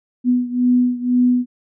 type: beating tone pair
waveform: sine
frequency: 246.9 / 248.9 Hz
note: B3 / B3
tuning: 0 / +14 cents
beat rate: 2 Hz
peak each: -15 / -18 dBFS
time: 0.24-1.46 s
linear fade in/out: 50 ms
effects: none